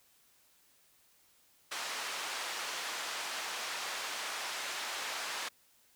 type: band-pass noise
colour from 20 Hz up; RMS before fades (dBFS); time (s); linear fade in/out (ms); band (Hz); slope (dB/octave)
pink; -39; 1.71-5.49; 10; 890 to 7100; 12
effects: white hiss -67 dBFS RMS until 5.95 s